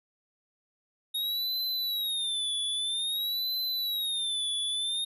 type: tone with vibrato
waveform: square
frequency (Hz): 3729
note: A#7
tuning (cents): 0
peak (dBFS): -29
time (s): 1.14-5.05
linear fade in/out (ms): 10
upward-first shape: sine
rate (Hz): 0.51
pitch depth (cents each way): 140
effects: resampled to 32000 Hz